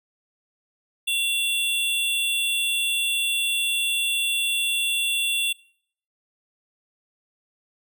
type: tone pair together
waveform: square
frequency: 2743 / 3456 Hz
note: F7 / A7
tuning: -32 / -32 cents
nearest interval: major third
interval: 400 cents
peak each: -25 dBFS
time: 1.07-5.53 s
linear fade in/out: 10 ms
effects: noise-tail reverb RT60 0.6 s tail -22 dB re dry